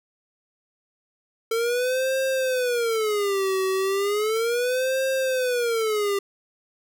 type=tone with vibrato; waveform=square; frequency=448.6 Hz; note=A4; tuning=34 cents sharp; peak=-22 dBFS; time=1.51-6.19 s; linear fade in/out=5 ms; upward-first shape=sine; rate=0.35 Hz; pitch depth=290 cents each way; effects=none